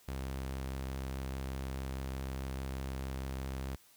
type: tone with vibrato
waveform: sawtooth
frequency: 66.4 Hz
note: C2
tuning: 26 cents sharp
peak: -33 dBFS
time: 0.08-3.76 s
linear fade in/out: 5 ms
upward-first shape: sine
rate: 4.8 Hz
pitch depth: 11 cents each way
effects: white hiss -63 dBFS RMS until 3.96 s